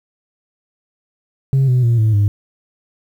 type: tone with pitch steps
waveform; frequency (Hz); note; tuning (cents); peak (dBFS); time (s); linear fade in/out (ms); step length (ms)
sine; 134.9 / 125.87 / 117.44 / 109.57 / 102.24; C#3 / B2 / A#2 / A2 / G#2; -47 / +33 / +13 / -7 / -27; -8; 1.53-2.28; 0; 150
effects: tanh soft clip ceiling -9 dBFS + 8-bit